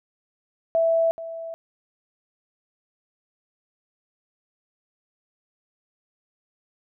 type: tone with echo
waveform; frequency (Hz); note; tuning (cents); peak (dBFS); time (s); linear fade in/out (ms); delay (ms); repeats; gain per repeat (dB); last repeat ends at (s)
sine; 659.3; E5; 0; -17; 0.75-1.11; 0; 430; 1; -14; 1.54
effects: none